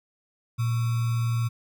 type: tone with sample-and-hold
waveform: sine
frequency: 116.54 Hz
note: A#2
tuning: in tune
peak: -22 dBFS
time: 0.58-1.49 s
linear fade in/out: 20 ms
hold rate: 1225 Hz
effects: none